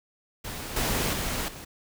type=noise with level steps; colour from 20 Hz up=pink; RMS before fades=-36 / -27 / -30 / -42 dBFS; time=0.44-1.65 s; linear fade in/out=10 ms; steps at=0.76 / 1.13 / 1.48 s; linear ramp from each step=5 ms; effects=none